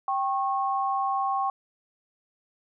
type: tone pair together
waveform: sine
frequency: 784 / 1091.3 Hz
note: G5 / C#6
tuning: 0 / -27 cents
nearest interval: tritone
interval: 573 cents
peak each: -26 / -27 dBFS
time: 0.08-1.5 s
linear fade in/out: 2 ms
effects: none